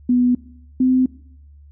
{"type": "tone pair in turn", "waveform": "sine", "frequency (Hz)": [246.9, 256.9], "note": ["B3", "C4"], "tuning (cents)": [0, -32], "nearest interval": "minor second", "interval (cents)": 68, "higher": "second", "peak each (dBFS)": -12, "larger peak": "neither", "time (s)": [[0.09, 0.35], [0.8, 1.06]], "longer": "neither", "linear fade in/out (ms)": 5, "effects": ["noise-tail reverb RT60 0.7 s tail -20 dB re dry", "added 72 Hz sine -42 dBFS peak until 1.71 s"]}